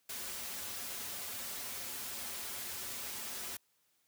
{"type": "noise with comb filter", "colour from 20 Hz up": "white", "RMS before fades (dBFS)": -42, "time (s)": [0.09, 3.57], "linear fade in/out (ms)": 5, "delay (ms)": 6.4, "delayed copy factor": -0.6, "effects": ["white hiss -75 dBFS RMS until 4.07 s", "high-pass 60 Hz 12 dB/octave"]}